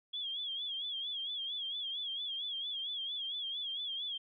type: tone with vibrato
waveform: sine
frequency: 3322 Hz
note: G#7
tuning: in tune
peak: -36 dBFS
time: 0.13-4.18 s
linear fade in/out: 10 ms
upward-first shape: sine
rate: 4.4 Hz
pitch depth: 90 cents each way
effects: none